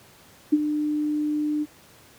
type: tone with ADSR envelope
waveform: sine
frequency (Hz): 300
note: D4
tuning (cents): +37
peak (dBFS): -12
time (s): 0.52-1.66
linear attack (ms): 13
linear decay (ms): 37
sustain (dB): -10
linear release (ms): 39
effects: pink hiss -52 dBFS RMS until 2.18 s + high-pass 80 Hz 12 dB/octave